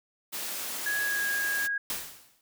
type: high-pass noise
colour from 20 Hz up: white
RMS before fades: -35 dBFS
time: 0.32-1.68 s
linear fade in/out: 20 ms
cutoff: 210 Hz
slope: 12 dB/octave
type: tone with pitch glide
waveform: sine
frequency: 1666 to 1642.1 Hz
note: G#6 to G#6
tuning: +5 to -20 cents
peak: -27 dBFS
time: 0.86-1.78 s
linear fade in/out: 5 ms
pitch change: -25 cents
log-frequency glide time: 1-1.26 s
type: noise with exponential decay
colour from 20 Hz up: white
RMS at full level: -30 dBFS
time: 1.9-2.41 s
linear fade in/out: 1 ms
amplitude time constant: 110 ms
effects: none